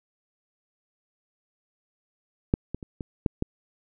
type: clicks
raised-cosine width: 3 ms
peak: -7 / -17 / -25 / -20 / -9 / -12 dBFS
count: 6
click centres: 2.539 / 2.746 / 2.828 / 3.008 / 3.262 / 3.424 s
effects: none